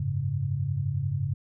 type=chord; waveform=sine; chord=F# suspended second; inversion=none; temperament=equal; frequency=92.5 / 103.83 / 138.59 Hz; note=F#2 / G#2 / C#3; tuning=0 / 0 / 0 cents; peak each=-33 / -30 / -28 dBFS; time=0-1.34 s; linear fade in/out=5 ms; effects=none